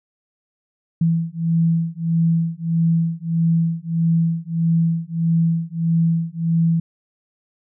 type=beating tone pair; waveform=sine; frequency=164.81 / 166.41 Hz; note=E3 / E3; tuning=0 / +17 cents; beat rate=1.6 Hz; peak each=-19 dBFS; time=1.01-6.8 s; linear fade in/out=5 ms; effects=none